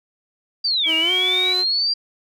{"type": "linear two-way sweep", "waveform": "sine", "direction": "down then up", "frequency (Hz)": [4775, 2794, 4775], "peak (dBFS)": -17, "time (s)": [0.64, 1.94], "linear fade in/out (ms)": 10, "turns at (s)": 0.94}
{"type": "tone", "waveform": "sine", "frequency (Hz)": 2293, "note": "D7", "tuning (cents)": -42, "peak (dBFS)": -23, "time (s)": [0.83, 1.54], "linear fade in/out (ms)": 20}
{"type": "tone with pitch glide", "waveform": "sawtooth", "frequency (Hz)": [321.1, 366.7], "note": ["E4", "F#4"], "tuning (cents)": [-45, -15], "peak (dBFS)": -23, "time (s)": [0.85, 1.65], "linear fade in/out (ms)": 50, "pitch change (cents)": 230, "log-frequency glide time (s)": [1, 1.12]}
{"effects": []}